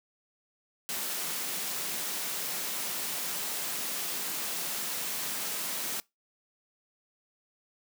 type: high-pass noise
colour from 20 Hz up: white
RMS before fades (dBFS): -34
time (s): 0.89-6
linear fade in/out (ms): 0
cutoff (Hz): 140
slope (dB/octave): 96
effects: noise-tail reverb RT60 0.2 s tail -23 dB re dry